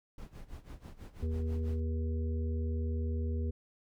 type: noise with tremolo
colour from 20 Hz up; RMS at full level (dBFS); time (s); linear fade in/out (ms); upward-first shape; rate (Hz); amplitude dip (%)
brown; -44; 0.18-1.8; 2; sine; 6.1; 85
type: harmonic tone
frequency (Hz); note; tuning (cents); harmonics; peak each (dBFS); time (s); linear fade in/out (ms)
80; D#2; +49; 1 / 3 / 5 / 6; -31 / -41 / -45 / -47; 1.22-3.51; 10
effects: none